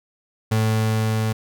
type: tone with level ramp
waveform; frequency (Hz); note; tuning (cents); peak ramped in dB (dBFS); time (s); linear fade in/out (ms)
35% pulse; 110; A2; 0; -15 to -18; 0.51-1.33; 10
effects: none